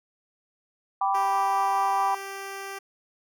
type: chord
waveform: sine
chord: G major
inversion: none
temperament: equal with one note detuned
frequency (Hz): 784 / 987.8 / 1171.3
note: G5 / B5 / D6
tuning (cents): 0 / 0 / -5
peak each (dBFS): -24 / -27 / -28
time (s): 1.01-2.15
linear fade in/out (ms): 5
type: tone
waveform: 10% pulse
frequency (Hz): 392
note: G4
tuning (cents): 0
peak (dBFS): -26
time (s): 1.14-2.79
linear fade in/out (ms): 10
effects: none